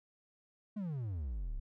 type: exponential sweep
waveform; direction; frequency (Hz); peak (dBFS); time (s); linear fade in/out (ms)
triangle; down; 220 to 31; -34; 0.76-1.6; 10
effects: none